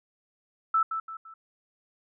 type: tone with echo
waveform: sine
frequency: 1318.5 Hz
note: E6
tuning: in tune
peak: -20 dBFS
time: 0.74-0.83 s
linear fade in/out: 5 ms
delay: 170 ms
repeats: 3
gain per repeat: -8 dB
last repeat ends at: 1.34 s
effects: none